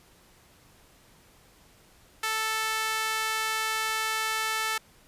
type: tone with high-pass filter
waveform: sawtooth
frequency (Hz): 440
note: A4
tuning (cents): 0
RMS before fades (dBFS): -29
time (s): 2.23-4.78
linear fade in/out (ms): 5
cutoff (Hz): 1400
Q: 1.2
effects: pink hiss -58 dBFS RMS until 5.07 s + resampled to 32000 Hz